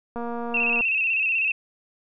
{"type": "click train", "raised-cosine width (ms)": 1, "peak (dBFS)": -19, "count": 154, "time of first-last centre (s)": [0.16, 0.808], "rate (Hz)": 236}
{"type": "tone with vibrato", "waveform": "sine", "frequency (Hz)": 2637, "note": "E7", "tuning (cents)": 0, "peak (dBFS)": -20, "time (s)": [0.54, 1.52], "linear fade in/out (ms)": 5, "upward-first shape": "square", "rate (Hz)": 16, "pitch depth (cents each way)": 51}
{"effects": []}